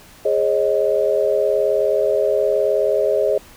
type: chord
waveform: sine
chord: Ab suspended fourth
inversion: none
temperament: equal with one note detuned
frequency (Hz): 415.3 / 543.3 / 622.3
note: Ab4 / Db5 / Eb5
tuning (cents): 0 / -35 / 0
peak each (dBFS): -19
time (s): 0.25-3.38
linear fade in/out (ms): 5
effects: pink hiss -45 dBFS RMS until 3.56 s